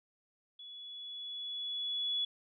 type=tone with level ramp; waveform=sine; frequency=3400 Hz; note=G#7; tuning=40 cents sharp; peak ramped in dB=-47 to -30 dBFS; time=0.59-2.25 s; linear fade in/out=5 ms; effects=none